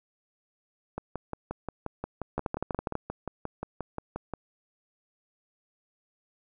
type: two click trains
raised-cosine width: 1 ms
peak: -15 / -19 dBFS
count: 8 / 20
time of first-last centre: 2.38-2.954 / 0.98-4.337 s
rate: 12.2 / 5.66 Hz
effects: none